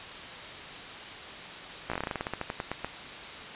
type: slowing click train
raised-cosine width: 0.5 ms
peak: -16 dBFS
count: 18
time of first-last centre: 1.9-2.846 s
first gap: 16 ms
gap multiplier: 1.14
effects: white hiss -41 dBFS RMS until 3.55 s + resampled to 8000 Hz